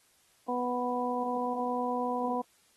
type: harmonic tone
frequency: 246.9 Hz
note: B3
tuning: in tune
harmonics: 1 / 2 / 3 / 4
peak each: -34 / -34 / -34 / -34 dBFS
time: 0.48-2.42 s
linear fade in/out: 10 ms
effects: white hiss -66 dBFS RMS until 2.76 s + AAC 32 kbps